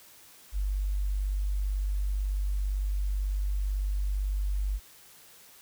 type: tone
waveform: sine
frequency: 49 Hz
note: G1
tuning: in tune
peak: -26 dBFS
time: 0.52-4.8 s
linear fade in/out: 50 ms
effects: white hiss -54 dBFS RMS until 5.61 s